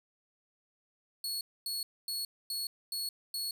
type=tone bursts; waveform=sawtooth; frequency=4364 Hz; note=C#8; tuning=28 cents flat; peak=-31 dBFS; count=6; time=1.24-3.51 s; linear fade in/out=2 ms; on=170 ms; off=250 ms; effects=none